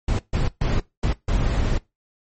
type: noise bursts at uneven times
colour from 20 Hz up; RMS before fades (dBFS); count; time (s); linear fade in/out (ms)
brown; -20; 5; 0.08-0.19 / 0.33-0.48 / 0.61-0.8 / 1.03-1.13 / 1.28-1.78; 5
effects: noise-tail reverb RT60 0.2 s tail -20 dB re dry + MP3 32 kbps